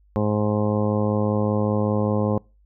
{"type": "harmonic tone", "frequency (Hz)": 105.2, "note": "G#2", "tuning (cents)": 23, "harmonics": [1, 2, 3, 4, 5, 6, 7, 8, 9, 10], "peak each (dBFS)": [-24, -23, -30, -28, -26, -37, -36, -35, -39, -35], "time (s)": [0.16, 2.38], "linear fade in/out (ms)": 0, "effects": ["noise-tail reverb RT60 0.3 s tail -26 dB re dry", "added 50 Hz sine -54 dBFS peak until 2.65 s"]}